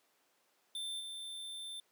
square tone with level steps, 3559 Hz, A7, 19 cents sharp, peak -39 / -43 dBFS, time 0.75-1.8 s, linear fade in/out 2 ms, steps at 0.99 s, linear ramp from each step 20 ms, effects pink hiss -73 dBFS RMS until 1.91 s + high-pass 400 Hz 12 dB/octave

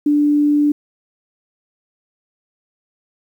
sine tone, 293.7 Hz, D4, in tune, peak -11 dBFS, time 0.06-0.72 s, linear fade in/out 5 ms, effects 8-bit

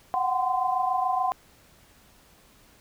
sine tone cluster, 732 / 759 / 1031 Hz, F#5 / F#5 / C6, -19 / +44 / -26 cents, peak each -27 dBFS, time 0.14-1.32 s, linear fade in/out 0 ms, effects pink hiss -57 dBFS RMS until 2.8 s

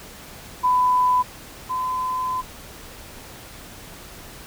sine tone pair in turn, 1000 / 1018.1 Hz, B5 / C6, +21 / -48 cents, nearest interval unison, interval 31 cents, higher second, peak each -15 / -22 dBFS, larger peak first, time 0.63-1.23 / 1.69-2.42 s, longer second, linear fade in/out 20 ms, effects pink hiss -41 dBFS RMS until 4.46 s

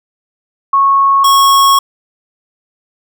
sine / square tone pair in turn, 1100 / 1100 Hz, C#6 / C#6, -14 / -14 cents, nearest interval unison, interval 0 cents, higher neither, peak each -6 dBFS, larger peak neither, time 0.73-1.24 / 1.24-1.79 s, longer second, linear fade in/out 5 ms, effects none

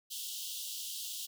pink high-pass noise, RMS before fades -41 dBFS, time 0.1-1.27 s, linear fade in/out 20 ms, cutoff 2900 Hz, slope 96 dB/octave, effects none

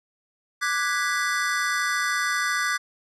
square chord, G# half-diminished seventh, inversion second, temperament equal with one note detuned, 1174.7 / 1480 / 1654.5 / 1975.5 Hz, D6 / F#6 / G#6 / B6, 0 / 0 / -7 / 0 cents, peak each -29 dBFS, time 0.61-2.78 s, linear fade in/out 20 ms, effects low-pass 10000 Hz 12 dB/octave

